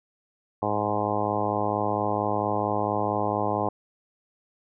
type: harmonic tone with a mistuned harmonic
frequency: 104.4 Hz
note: G#2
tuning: 10 cents sharp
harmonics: 1 / 2 / 3 / 4 / 5 / 6 / 7 / 8 / 9 / 10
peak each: -34 / -34 / -33 / -33 / -32 / -32 / -31 / -30 / -35 / -33 dBFS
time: 0.62-3.69 s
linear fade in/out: 5 ms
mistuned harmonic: 1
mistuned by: +30 cents
effects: none